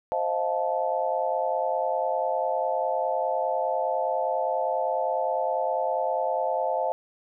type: chord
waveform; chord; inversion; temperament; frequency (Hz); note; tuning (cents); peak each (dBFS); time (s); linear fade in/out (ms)
sine; F dominant seventh; second; just; 523.8 / 628.6 / 698.5 / 873.1; C5 / Eb5 / F5 / A5; +2 / +18 / 0 / -14; -29; 0.12-6.92; 0
effects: none